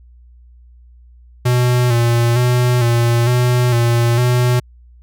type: tone with vibrato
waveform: square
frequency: 120.8 Hz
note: B2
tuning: 38 cents flat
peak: -12 dBFS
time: 1.45-4.6 s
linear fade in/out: 10 ms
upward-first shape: square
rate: 1.1 Hz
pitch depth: 41 cents each way
effects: added 60 Hz sine -41 dBFS peak until 5.02 s